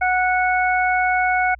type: harmonic tone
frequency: 736 Hz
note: F#5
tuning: 9 cents flat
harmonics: 1 / 2 / 3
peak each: -18 / -21 / -23 dBFS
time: 0.01-1.55 s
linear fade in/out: 10 ms
effects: added 60 Hz sine -41 dBFS peak until 1.59 s